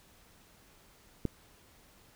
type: click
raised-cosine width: 3 ms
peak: -17 dBFS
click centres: 1.253 s
effects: pink hiss -61 dBFS RMS until 2.15 s